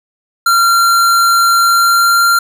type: tone with pitch glide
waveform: square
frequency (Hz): 1375 to 1383.8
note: F6 to F6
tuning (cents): -27 to -16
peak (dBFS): -8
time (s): 0.46-2.39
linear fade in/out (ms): 5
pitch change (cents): +11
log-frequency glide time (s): 1.58-2.27
effects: none

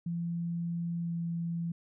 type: tone with pitch glide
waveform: sine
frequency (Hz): 170.1 to 168.83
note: F3 to E3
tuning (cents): -45 to +42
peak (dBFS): -31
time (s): 0.06-1.72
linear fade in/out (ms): 5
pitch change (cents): -13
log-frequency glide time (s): 1.02-1.11
effects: none

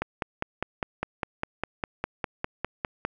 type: click train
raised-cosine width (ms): 0.5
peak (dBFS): -12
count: 16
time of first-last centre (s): 0.02-3.05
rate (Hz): 4.95
effects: none

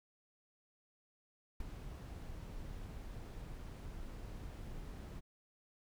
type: noise with ADSR envelope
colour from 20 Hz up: brown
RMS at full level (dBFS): -41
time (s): 1.6-5.21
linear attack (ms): 4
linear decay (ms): 11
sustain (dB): -6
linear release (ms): 26
effects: none

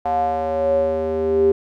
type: tone with band-pass filter sweep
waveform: square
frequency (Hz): 79.4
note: D#2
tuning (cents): +36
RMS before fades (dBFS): -19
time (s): 0.05-1.52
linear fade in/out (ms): 5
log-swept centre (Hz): 760 to 390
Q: 9.5
effects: none

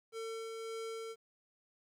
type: tone with tremolo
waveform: square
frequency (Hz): 450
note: A4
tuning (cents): +39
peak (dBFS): -40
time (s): 0.12-1.16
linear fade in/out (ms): 50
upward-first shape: sine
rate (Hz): 1.8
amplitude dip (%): 25
effects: low-pass 11000 Hz 12 dB/octave + 12-bit

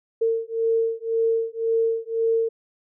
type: beating tone pair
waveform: sine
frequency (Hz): 453.2 / 455.1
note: A#4 / A#4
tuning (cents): -49 / -42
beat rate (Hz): 1.9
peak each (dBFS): -23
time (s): 0.21-2.49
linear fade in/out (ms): 10
effects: none

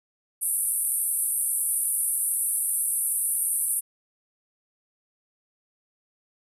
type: band-pass noise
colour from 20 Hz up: white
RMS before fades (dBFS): -26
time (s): 0.41-3.81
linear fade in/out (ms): 20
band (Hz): 8800 to 12000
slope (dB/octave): 96
effects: none

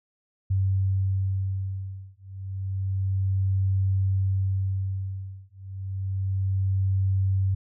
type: beating tone pair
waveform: sine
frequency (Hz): 95.9 / 96.2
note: G2 / G2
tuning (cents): -37 / -32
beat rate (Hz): 0.3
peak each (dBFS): -26 / -26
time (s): 0.5-7.55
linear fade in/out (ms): 10
effects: none

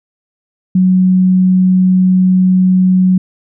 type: tone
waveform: sine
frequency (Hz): 185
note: F#3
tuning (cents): 0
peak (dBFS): -6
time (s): 0.75-3.18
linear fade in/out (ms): 5
effects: none

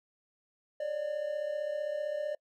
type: tone pair together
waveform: triangle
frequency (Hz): 564.5 / 600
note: C#5 / D5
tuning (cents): +31 / +37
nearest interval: minor second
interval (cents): 106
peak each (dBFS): -36 / -31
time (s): 0.8-2.35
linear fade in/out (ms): 5
effects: noise-tail reverb RT60 0.1 s tail -26 dB re dry

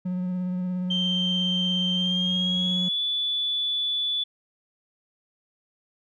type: tone with vibrato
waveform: triangle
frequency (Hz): 181.7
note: F#3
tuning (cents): -31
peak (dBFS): -23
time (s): 0.05-2.89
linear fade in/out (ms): 10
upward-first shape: triangle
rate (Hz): 17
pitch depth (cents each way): 22
type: tone with pitch glide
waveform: sine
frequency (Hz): 3136 to 3460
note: G7 to A7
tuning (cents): 0 to -30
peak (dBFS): -23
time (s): 0.9-4.24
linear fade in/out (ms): 10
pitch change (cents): +170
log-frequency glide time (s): 1.95-3.01
effects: tanh soft clip ceiling -14 dBFS

